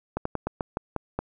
slowing click train, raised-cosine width 1 ms, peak -13 dBFS, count 8, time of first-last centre 0.17-1.19 s, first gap 84 ms, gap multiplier 1.18, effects none

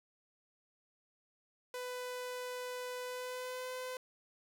sawtooth tone with pitch glide, 498.8 to 508.7 Hz, B4 to C5, +17 to -49 cents, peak -36 dBFS, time 1.74-3.97 s, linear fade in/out 2 ms, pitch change +34 cents, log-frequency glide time 3.03-3.7 s, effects none

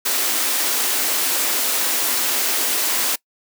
white high-pass noise, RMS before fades -20 dBFS, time 0.05-3.16 s, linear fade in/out 10 ms, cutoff 230 Hz, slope 96 dB/octave, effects noise-tail reverb RT60 0.1 s tail -23 dB re dry

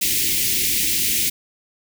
white band-stop noise, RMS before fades -20 dBFS, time 0.01-1.3 s, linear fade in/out 10 ms, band 400 to 2000 Hz, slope 48 dB/octave, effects none

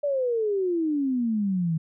sine exponential sweep, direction down, 590 to 156.6 Hz, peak -22 dBFS, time 0.03-1.78 s, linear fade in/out 10 ms, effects none

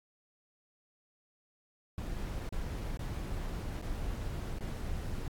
brown noise with dropouts, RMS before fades -37 dBFS, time 1.98-5.28 s, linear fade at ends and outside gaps 1 ms, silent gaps 2.491-2.525 / 2.973-2.992 / 3.816-3.823 / 4.586-4.608 s, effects AAC 64 kbps

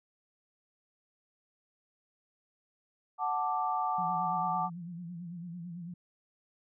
sine chord, D major, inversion first, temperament equal, 740 / 880 / 1174.7 Hz, F#5 / A5 / D6, 0 / 0 / 0 cents, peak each -33 dBFS, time 3.18-4.7 s, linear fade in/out 50 ms
sine tone with vibrato, 172.9 Hz, F3, 17 cents flat, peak -39 dBFS, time 3.98-5.94 s, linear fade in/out 5 ms, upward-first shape sine, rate 9 Hz, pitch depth 75 cents each way
effects none

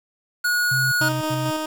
square tone, 1452 Hz, F#6, 33 cents flat, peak -19 dBFS, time 0.44-1.09 s, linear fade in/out 10 ms
sine tone bursts, 130 Hz, C3, 11 cents flat, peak -24 dBFS, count 3, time 0.71-1.508 s, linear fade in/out 10 ms, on 210 ms, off 84 ms
15% pulse tone with tremolo, 311.1 Hz, D#4, in tune, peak -16 dBFS, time 1.01-1.66 s, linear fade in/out 5 ms, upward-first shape square, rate 4.5 Hz, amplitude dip 25%
effects 7-bit

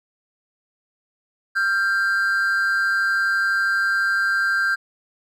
triangle tone pair together, 1383.5 / 1583 Hz, F6 / G6, -17 / +17 cents, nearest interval major second, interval 234 cents, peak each -22 / -17 dBFS, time 1.55-4.76 s, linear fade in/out 20 ms, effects none

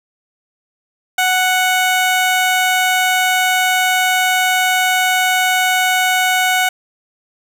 15% pulse tone, 740 Hz, F#5, in tune, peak -6 dBFS, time 1.18-6.69 s, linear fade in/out 5 ms, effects none

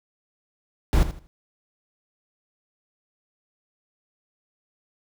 brown noise with echo, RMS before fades -17 dBFS, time 0.93-1.03 s, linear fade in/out 0 ms, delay 80 ms, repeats 3, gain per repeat -12 dB, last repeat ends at 1.27 s, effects none

